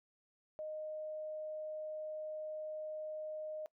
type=tone; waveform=sine; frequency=618 Hz; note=D#5; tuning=12 cents flat; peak=-40 dBFS; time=0.59-3.66 s; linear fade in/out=0 ms; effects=noise-tail reverb RT60 0.1 s tail -22 dB re dry